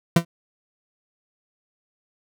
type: tone with exponential decay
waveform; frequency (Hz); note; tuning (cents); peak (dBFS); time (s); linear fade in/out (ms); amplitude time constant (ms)
40% pulse; 169; E3; +43; -8; 0.16-0.25; 5; 18
effects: none